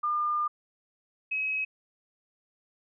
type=tone pair in turn; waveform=sine; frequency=1205 / 2553 Hz; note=D6 / D#7; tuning=+44 / +44 cents; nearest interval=octave + minor second; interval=1300 cents; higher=second; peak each=-25 / -27 dBFS; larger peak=first; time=0.03-0.48 / 1.31-1.65 s; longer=first; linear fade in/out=10 ms; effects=none